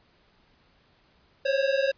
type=tone pair together; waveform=square; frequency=534.1 / 554.4 Hz; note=C5 / C#5; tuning=+36 / 0 cents; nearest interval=minor second; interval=64 cents; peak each=-26 dBFS; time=1.45-1.92 s; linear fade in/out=10 ms; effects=pink hiss -63 dBFS RMS until 1.97 s + resampled to 11025 Hz